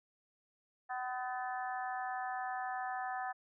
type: harmonic tone with a mistuned harmonic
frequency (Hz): 252.4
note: B3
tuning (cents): +38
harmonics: 3 / 4 / 5 / 6 / 7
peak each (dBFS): -38 / -46 / -46 / -49 / -45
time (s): 0.89-3.33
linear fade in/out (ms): 20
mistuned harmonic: 7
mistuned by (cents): -17
effects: none